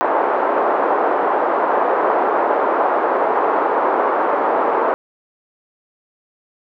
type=band-pass noise; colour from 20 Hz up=white; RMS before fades=-17 dBFS; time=0.01-4.94 s; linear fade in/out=0 ms; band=350 to 1100 Hz; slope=24 dB/octave; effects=none